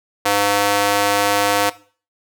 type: tone with high-pass filter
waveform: square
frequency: 101.6 Hz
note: G#2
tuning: 38 cents flat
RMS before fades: -17 dBFS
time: 0.25-1.7 s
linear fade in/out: 10 ms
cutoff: 620 Hz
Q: 0.97
effects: noise-tail reverb RT60 0.4 s tail -17 dB re dry